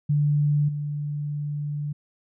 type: tone with level steps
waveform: sine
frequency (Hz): 146.9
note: D3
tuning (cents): +1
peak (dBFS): -18 / -26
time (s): 0.09-1.93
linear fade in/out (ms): 10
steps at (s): 0.68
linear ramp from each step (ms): 10
effects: none